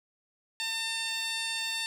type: tone with band-pass filter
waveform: 15% pulse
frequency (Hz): 902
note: A5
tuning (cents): +43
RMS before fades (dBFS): -33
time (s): 0.6-1.86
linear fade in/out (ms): 0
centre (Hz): 5300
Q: 1.2
effects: none